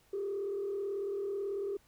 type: tone with frequency modulation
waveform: sine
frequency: 398.4 Hz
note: G4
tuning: 28 cents sharp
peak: -32 dBFS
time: 0.13-1.77 s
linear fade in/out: 5 ms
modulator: 38.2 Hz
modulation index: 0.59
effects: tanh soft clip ceiling -29 dBFS + pink hiss -67 dBFS RMS until 1.87 s